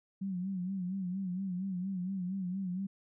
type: tone with vibrato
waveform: sine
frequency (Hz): 186.6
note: F#3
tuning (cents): +15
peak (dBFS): -33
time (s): 0.21-2.87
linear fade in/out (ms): 10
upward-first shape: sine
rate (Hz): 4.3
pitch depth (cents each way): 89
effects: none